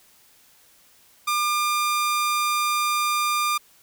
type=tone; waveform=sawtooth; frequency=1200 Hz; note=D6; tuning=37 cents sharp; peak=-17 dBFS; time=1.27-3.58 s; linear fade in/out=10 ms; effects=white hiss -56 dBFS RMS until 3.82 s